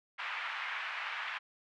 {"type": "band-pass noise", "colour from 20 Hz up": "white", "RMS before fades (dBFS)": -39, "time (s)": [0.18, 1.39], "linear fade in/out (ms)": 20, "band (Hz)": [940, 2500], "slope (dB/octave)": 24, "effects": []}